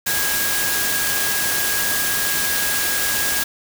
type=tone in noise; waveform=sine; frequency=1642 Hz; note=G#6; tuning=20 cents flat; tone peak=-25 dBFS; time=0.06-3.44 s; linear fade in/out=10 ms; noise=white; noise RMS=-21 dBFS; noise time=0.06-3.44 s; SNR=-7 dB; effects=none